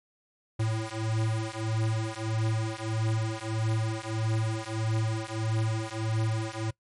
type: beating tone pair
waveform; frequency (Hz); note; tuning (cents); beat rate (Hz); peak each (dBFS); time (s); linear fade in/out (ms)
square; 110 / 111.6; A2 / A2; 0 / +25; 1.6; -31; 0.59-6.71; 10
effects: noise-tail reverb RT60 0.1 s tail -22 dB re dry + MP3 48 kbps